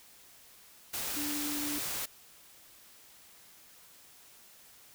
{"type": "tone in noise", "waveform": "sine", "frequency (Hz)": 293.7, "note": "D4", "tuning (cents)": 0, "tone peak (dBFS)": -36, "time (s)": [1.16, 1.79], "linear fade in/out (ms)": 10, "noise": "white", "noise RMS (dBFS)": -36, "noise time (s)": [0.93, 2.06], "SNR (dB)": -3, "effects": ["white hiss -57 dBFS RMS until 4.94 s"]}